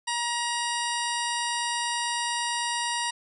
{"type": "harmonic tone", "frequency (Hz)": 949, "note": "A#5", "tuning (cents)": 31, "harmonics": [1, 2, 3, 4, 5, 6, 8, 9, 10], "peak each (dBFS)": [-30, -33, -35, -36, -37, -38, -39, -40, -40], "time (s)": [0.07, 3.11], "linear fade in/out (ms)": 10, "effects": []}